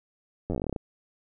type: slowing click train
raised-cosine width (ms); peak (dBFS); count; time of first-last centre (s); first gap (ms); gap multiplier
2; -17; 14; 0.5-0.762; 10; 1.11
effects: none